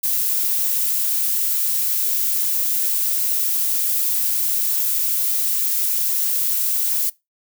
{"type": "noise", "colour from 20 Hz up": "violet", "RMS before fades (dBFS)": -20, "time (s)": [0.03, 7.1], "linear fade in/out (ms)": 10, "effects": ["noise-tail reverb RT60 0.2 s tail -21 dB re dry"]}